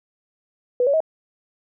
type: tone with pitch steps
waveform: sine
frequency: 493.9 / 560.8 / 636.8 Hz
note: B4 / C#5 / D#5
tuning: 0 / +20 / +40 cents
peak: -15 dBFS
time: 0.8-1.004 s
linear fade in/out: 2 ms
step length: 68 ms
effects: none